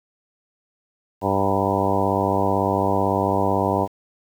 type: harmonic tone with a mistuned harmonic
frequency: 98 Hz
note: G2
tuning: in tune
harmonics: 1 / 2 / 3 / 4 / 5 / 6 / 7 / 8 / 9 / 10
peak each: -27 / -27 / -27 / -27 / -27 / -27 / -27 / -27 / -27 / -27 dBFS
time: 1.21-3.88 s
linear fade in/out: 50 ms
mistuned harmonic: 9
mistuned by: +43 cents
effects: 8-bit